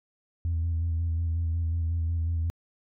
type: tone with vibrato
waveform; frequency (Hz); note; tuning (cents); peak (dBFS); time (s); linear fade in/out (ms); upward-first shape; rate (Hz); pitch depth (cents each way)
sine; 83; E2; +12; -23; 0.45-2.5; 0; square; 5.5; 27
effects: tanh soft clip ceiling -22 dBFS